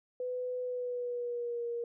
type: tone with pitch glide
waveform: sine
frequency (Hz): 500 to 471.9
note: B4 to A#4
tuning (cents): +21 to +21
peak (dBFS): -33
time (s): 0.2-1.84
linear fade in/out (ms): 2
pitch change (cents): -100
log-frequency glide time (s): 0.62-1.65
effects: none